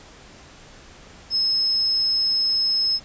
sine tone, 5180 Hz, E8, 31 cents flat, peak -18 dBFS, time 1.3-3 s, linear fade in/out 50 ms, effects pink hiss -46 dBFS RMS until 3.04 s + resampled to 16000 Hz

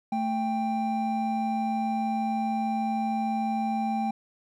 triangle tone pair together, 221.7 / 790 Hz, A3 / G5, +13 / +13 cents, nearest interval octave + minor seventh, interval 2200 cents, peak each -26 dBFS, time 0.12-4.11 s, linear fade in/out 5 ms, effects none

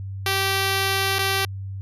5% pulse tone with dropouts, 388.8 Hz, G4, 14 cents flat, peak -9 dBFS, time 0.26-1.45 s, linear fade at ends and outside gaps 2 ms, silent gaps 1.185-1.19 s, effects added 97 Hz sine -29 dBFS peak until 1.81 s + resampled to 32000 Hz

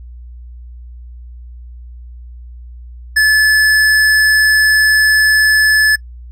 triangle tone with hard clipping, 1729 Hz, A6, 31 cents flat, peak -9 dBFS, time 3.16-5.96 s, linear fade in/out 10 ms, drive 16 dB, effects noise-tail reverb RT60 0.1 s tail -24 dB re dry + added 60 Hz sine -30 dBFS peak until 6.31 s

